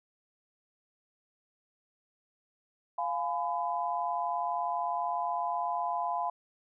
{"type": "chord", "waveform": "sine", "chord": "F diminished", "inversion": "none", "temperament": "just", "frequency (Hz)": [698.5, 838.1, 1005.8], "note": ["F5", "Ab5", "Cb6"], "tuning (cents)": [0, 16, 31], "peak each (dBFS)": [-33, -35, -33], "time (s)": [2.98, 6.3], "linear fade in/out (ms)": 5, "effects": []}